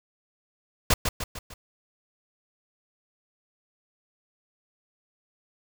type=noise with echo; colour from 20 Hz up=pink; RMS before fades=-19 dBFS; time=0.9-0.94 s; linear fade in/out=5 ms; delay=150 ms; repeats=4; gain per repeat=-6 dB; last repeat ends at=1.54 s; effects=none